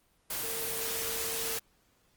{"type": "tone in noise", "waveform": "sine", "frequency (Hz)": 454.5, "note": "A#4", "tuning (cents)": -44, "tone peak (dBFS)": -41, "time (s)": [0.43, 1.58], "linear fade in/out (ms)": 5, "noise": "white", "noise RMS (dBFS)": -34, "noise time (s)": [0.3, 1.59], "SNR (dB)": -10, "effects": ["pink hiss -69 dBFS RMS until 2.16 s", "Opus 24 kbps"]}